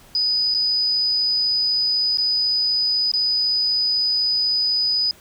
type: tone with dropouts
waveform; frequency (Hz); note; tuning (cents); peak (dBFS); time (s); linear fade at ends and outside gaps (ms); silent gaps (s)
sine; 4978; D#8; 0; -17; 0.15-5.11; 1; 0.541-0.547 / 2.173-2.183 / 3.116-3.137
effects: pink hiss -49 dBFS RMS until 5.2 s